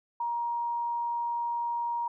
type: tone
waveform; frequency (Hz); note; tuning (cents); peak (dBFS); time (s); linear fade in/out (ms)
sine; 944; A#5; +22; -28; 0.2-2.08; 5
effects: none